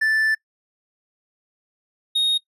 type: tone pair in turn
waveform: triangle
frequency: 1760 / 3729 Hz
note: A6 / A#7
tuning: 0 / 0 cents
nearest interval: octave + minor second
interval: 1300 cents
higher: second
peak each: -15 dBFS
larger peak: neither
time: 0.01-0.35 / 2.15-2.38 s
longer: first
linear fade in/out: 10 ms
effects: noise-tail reverb RT60 0.1 s tail -23 dB re dry + resampled to 32000 Hz